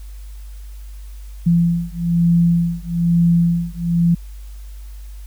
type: beating tone pair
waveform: sine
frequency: 169.9 / 171 Hz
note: F3 / F3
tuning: -47 / -36 cents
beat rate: 1.1 Hz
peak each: -16 dBFS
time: 1.46-4.15 s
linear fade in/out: 10 ms
effects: added 50 Hz sine -31 dBFS peak until 5.26 s + white hiss -51 dBFS RMS until 5.26 s